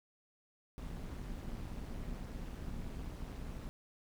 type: noise with amplitude modulation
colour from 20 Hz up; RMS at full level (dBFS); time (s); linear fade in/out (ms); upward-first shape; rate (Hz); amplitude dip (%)
brown; -40; 0.78-3.69; 0; sine; 205; 70
effects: none

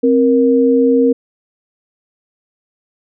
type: tone pair together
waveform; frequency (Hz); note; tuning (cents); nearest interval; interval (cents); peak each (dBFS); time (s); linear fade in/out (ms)
sine; 263.8 / 469.8; C4 / A#4; +14 / +13; minor seventh; 999; -11; 0.03-1.13; 10
effects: none

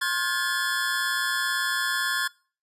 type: tone cluster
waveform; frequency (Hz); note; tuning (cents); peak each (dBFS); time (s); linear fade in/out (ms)
square; 1066 / 1426 / 1603 / 1721 / 3417; C6 / F6 / G6 / A6 / G#7; +32 / +36 / +38 / -39 / +49; -32 / -31 / -33 / -28 / -34; 0.01-2.28; 10
effects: noise-tail reverb RT60 0.4 s tail -24 dB re dry + resampled to 32000 Hz

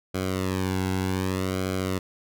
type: tone with flanger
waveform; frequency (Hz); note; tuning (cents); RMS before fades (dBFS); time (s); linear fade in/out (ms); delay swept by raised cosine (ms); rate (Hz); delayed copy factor
sawtooth; 93.9; F#2; +26; -27; 0.14-1.99; 10; 1.1 to 1.67; 0.65; -0.95
effects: none

